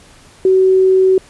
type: tone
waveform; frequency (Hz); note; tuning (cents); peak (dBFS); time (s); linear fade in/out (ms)
sine; 377.1; F#4; +33; -7; 0.45-1.18; 2
effects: pink hiss -44 dBFS RMS until 1.29 s + resampled to 24000 Hz